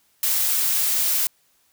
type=noise; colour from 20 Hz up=blue; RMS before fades=-21 dBFS; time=0.23-1.27 s; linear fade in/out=2 ms; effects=white hiss -63 dBFS RMS until 1.72 s